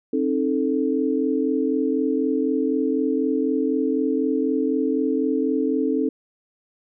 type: chord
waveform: sine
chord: A diminished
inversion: first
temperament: equal with one note detuned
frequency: 267.1 / 311.1 / 440 Hz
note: C4 / Eb4 / A4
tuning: +36 / 0 / 0 cents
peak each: -22 / -24 / -24 dBFS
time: 0.13-6.09 s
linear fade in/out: 5 ms
effects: none